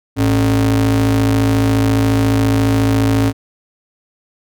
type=ring-modulated tone; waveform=square; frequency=82.41 Hz; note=E2; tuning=in tune; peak=-9 dBFS; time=0.16-3.33 s; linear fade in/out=50 ms; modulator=192 Hz; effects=none